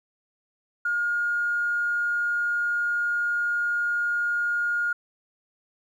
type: tone with tanh clipping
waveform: triangle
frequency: 1424 Hz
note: F6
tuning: 33 cents sharp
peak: -22 dBFS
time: 0.85-4.93 s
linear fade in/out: 5 ms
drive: 2 dB
effects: none